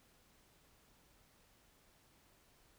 silence, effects pink hiss -69 dBFS RMS until 2.78 s

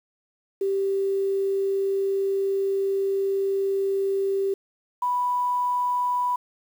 sine tone pair in turn, 391.3 / 986 Hz, G4 / B5, -3 / -3 cents, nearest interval octave + major third, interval 1600 cents, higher second, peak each -21 dBFS, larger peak neither, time 0.61-4.54 / 5.02-6.36 s, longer first, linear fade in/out 5 ms, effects 8-bit

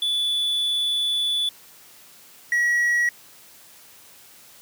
triangle tone pair in turn, 3459 / 1917.9 Hz, A7 / A#6, -30 / +49 cents, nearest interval minor seventh, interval 1021 cents, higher first, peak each -19 / -16 dBFS, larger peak second, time 0.02-1.49 / 2.52-3.09 s, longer first, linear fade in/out 2 ms, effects white hiss -49 dBFS RMS until 4.61 s + high-pass 80 Hz 12 dB/octave

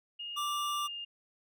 sine tone with pitch glide, 2847 to 2821 Hz, F7 to F7, +33 to +17 cents, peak -38 dBFS, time 0.19-1.05 s, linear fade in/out 10 ms, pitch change -16 cents, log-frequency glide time 0.73-0.91 s
square tone, 1174.7 Hz, D6, in tune, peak -33 dBFS, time 0.36-0.88 s, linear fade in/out 20 ms
effects none

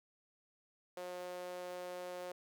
sawtooth tone with high-pass filter, 179.6 Hz, F3, 49 cents sharp, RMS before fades -45 dBFS, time 0.97-2.32 s, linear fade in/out 2 ms, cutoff 500 Hz, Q 3.4, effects none

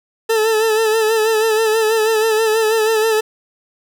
40% pulse tone with vibrato, 440 Hz, A4, in tune, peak -12 dBFS, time 0.29-3.21 s, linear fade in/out 10 ms, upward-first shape sine, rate 6.2 Hz, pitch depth 47 cents each way, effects none

